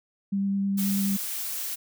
sine tone with vibrato, 197.4 Hz, G3, 12 cents sharp, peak -23 dBFS, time 0.32-1.17 s, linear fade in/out 10 ms, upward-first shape sine, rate 9.5 Hz, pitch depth 9 cents each way
blue noise, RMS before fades -32 dBFS, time 0.77-1.76 s, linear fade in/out 20 ms
effects none

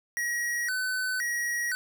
square tone with vibrato, 1696 Hz, G#6, 36 cents sharp, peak -28 dBFS, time 0.17-1.75 s, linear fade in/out 0 ms, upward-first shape square, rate 0.97 Hz, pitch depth 200 cents each way, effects none

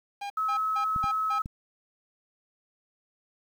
45% pulse tone bursts, 807 Hz, G#5, 50 cents flat, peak -32 dBFS, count 5, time 0.21-1.39 s, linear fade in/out 10 ms, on 92 ms, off 180 ms
sine tone, 1289 Hz, E6, 39 cents flat, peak -25 dBFS, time 0.37-1.42 s, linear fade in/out 5 ms
clicks, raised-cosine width 5 ms, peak -24 dBFS, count 3, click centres 0.962 / 1.041 / 1.459 s
effects low-pass 5000 Hz 12 dB/octave + 9-bit

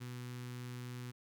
sawtooth tone with notch filter, 123.47 Hz, B2, in tune, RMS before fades -45 dBFS, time 0-1.12 s, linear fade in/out 20 ms, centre 640 Hz, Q 0.84, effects none

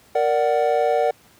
triangle chord, Bb augmented, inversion none, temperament equal with one note detuned, 466.2 / 587.3 / 744.7 Hz, Bb4 / D5 / F#5, 0 / 0 / +11 cents, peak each -19 dBFS, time 0.15-1.11 s, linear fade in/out 5 ms, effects pink hiss -53 dBFS RMS until 1.39 s + high-pass 80 Hz 12 dB/octave

